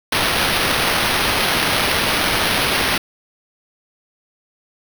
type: noise with sample-and-hold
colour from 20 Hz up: blue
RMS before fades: -18 dBFS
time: 0.12-2.98 s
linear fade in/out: 5 ms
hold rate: 7350 Hz
effects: none